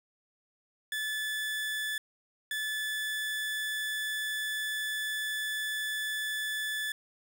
30% pulse tone bursts at uneven times, 1734 Hz, A6, 26 cents flat, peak -29 dBFS, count 2, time 0.92-1.98 / 2.51-6.92 s, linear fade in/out 2 ms, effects none

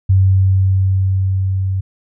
sine tone with level ramp, 95.3 Hz, G2, 48 cents flat, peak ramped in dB -7 to -15 dBFS, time 0.09-1.81 s, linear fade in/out 10 ms, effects none

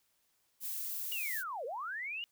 violet noise, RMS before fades -39 dBFS, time 0.6-1.44 s, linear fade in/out 50 ms
sine linear two-way sweep, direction down then up, 2923 to 440 to 2923 Hz, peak -37 dBFS, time 1.12-2.24 s, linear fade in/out 0 ms, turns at 1.65 s
effects white hiss -75 dBFS RMS until 2.31 s

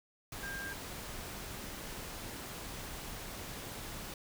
sine tone in noise, 1599 Hz, G6, 34 cents sharp, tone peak -40 dBFS, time 0.43-0.73 s, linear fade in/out 2 ms, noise pink, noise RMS -44 dBFS, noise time 0.32-4.14 s, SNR +1 dB, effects none

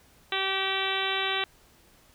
harmonic tone, 385.5 Hz, G4, 29 cents flat, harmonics 1 / 2 / 3 / 4 / 5 / 6 / 7 / 8 / 9 / 10, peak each -35 / -35 / -35 / -35 / -35 / -35 / -35 / -35 / -35 / -35 dBFS, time 0.32-1.44 s, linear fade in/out 2 ms, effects pink hiss -59 dBFS RMS until 2.14 s

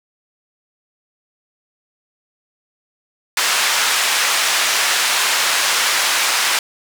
pink band-pass noise, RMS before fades -17 dBFS, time 3.37-6.59 s, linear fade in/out 2 ms, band 1200 to 9000 Hz, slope 12 dB/octave, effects none

